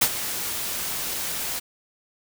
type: noise with ADSR envelope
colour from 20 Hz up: white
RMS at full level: -17 dBFS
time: 0.01-1.6 s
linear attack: 10 ms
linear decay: 63 ms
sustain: -12 dB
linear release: 18 ms
effects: none